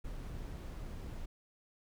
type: noise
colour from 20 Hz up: brown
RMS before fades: -43 dBFS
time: 0.04-1.26 s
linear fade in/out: 10 ms
effects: none